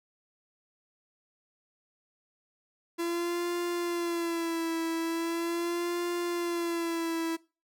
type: tone with vibrato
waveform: 45% pulse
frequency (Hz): 338.6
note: E4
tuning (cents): +46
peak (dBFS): -29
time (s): 2.98-7.37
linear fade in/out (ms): 20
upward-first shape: sine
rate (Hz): 0.4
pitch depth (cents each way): 51
effects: noise-tail reverb RT60 0.3 s tail -21 dB re dry